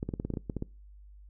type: clicks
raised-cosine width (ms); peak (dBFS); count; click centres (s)
3; -20; 11; 0.029 / 0.09 / 0.138 / 0.199 / 0.25 / 0.303 / 0.338 / 0.372 / 0.498 / 0.567 / 0.624
effects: noise-tail reverb RT60 0.3 s tail -23 dB re dry + added 50 Hz sine -49 dBFS peak until 1.29 s